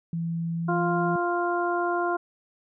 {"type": "tone with pitch glide", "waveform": "sine", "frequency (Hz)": [166.9, 169.43], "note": ["E3", "E3"], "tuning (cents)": [22, 48], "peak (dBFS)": -26, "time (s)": [0.13, 1.16], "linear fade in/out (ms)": 2, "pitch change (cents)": 26, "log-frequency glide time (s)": [0.54, 0.92]}
{"type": "harmonic tone", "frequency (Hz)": 349.2, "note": "F4", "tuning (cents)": 0, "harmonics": [1, 2, 3, 4], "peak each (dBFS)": [-27, -28, -30, -31], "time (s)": [0.68, 2.17], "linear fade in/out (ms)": 10}
{"effects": []}